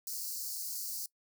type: high-pass noise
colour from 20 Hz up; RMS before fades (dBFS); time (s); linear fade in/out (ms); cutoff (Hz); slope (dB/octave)
white; -39; 0.07-1.06; 2; 4300; 96
effects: noise-tail reverb RT60 0.1 s tail -22 dB re dry